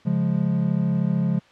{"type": "chord", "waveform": "triangle", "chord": "Db major", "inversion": "none", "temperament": "equal", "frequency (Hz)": [138.59, 174.61, 207.7], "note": ["Db3", "F3", "Ab3"], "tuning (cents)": [0, 0, 0], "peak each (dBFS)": [-23, -20, -23], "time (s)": [0.05, 1.4], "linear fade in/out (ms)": 20, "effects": ["white hiss -53 dBFS RMS until 1.51 s", "low-pass 3000 Hz 12 dB/octave"]}